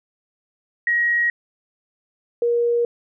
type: tone pair in turn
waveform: sine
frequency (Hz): 1895 / 473.8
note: A#6 / A#4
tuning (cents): +28 / +28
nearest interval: 2 octaves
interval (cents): 2400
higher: first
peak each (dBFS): -16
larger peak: neither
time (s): 0.87-1.3 / 2.42-2.85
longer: neither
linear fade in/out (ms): 2
effects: none